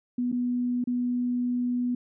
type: tone with dropouts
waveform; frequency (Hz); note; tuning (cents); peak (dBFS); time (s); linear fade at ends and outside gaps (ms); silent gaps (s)
sine; 245.6; B3; -9; -24; 0.18-1.95; 5; 0.318-0.325 / 0.841-0.872
effects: none